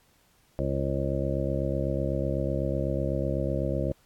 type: harmonic tone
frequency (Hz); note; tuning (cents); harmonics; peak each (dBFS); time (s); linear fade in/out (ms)
68; C#2; -33; 1 / 2 / 3 / 4 / 5 / 7 / 8 / 9; -32 / -31 / -35 / -37 / -34 / -37 / -32 / -36; 0.59-3.92; 0
effects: pink hiss -64 dBFS RMS until 4.05 s + AAC 64 kbps